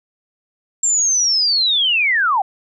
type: linear sweep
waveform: sine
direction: down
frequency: 7459 to 725 Hz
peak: -13 dBFS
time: 0.83-2.42 s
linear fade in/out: 5 ms
effects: none